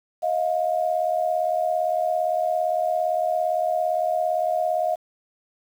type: tone pair together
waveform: sine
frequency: 633.4 / 711 Hz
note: D#5 / F5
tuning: +31 / +31 cents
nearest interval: major second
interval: 200 cents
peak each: -23 dBFS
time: 0.22-4.96 s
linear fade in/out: 20 ms
effects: 8-bit